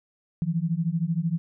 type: beating tone pair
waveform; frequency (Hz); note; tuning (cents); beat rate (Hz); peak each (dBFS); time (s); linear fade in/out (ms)
sine; 160 / 173; D#3 / F3; +49 / -16; 13; -26; 0.42-1.38; 0
effects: none